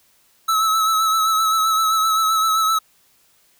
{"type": "tone with vibrato", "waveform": "square", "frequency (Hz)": 1300, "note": "E6", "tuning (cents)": -24, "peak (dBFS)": -16, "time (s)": [0.48, 2.79], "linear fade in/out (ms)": 10, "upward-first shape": "sine", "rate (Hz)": 7.7, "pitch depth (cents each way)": 31, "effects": ["white hiss -58 dBFS RMS until 3.59 s"]}